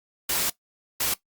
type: noise bursts at uneven times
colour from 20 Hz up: white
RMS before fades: -25 dBFS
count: 2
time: 0.29-0.5 / 1-1.14 s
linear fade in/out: 5 ms
effects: noise-tail reverb RT60 0.1 s tail -17 dB re dry + Opus 48 kbps